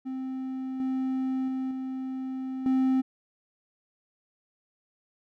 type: tone with level steps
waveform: triangle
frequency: 261.6 Hz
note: C4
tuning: in tune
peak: -29 / -24 / -26 / -29 / -19 dBFS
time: 0.05-3.02 s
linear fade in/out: 20 ms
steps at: 0.8 / 1.48 / 1.71 / 2.66 s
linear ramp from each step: 2 ms
effects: none